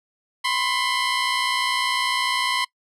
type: tone pair together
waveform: 15% pulse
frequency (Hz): 999 / 1059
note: B5 / C6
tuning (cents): +20 / +21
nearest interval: minor second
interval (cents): 101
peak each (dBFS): -17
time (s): 0.44-2.65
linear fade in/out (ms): 10
effects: noise-tail reverb RT60 0.1 s tail -23 dB re dry + low-pass 9000 Hz 12 dB/octave